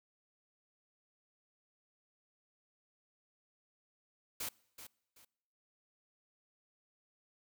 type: noise with echo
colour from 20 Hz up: white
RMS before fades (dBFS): -40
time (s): 4.4-4.49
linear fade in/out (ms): 5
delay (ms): 380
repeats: 2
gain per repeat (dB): -11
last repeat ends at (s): 5.25
effects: noise-tail reverb RT60 0.9 s tail -25 dB re dry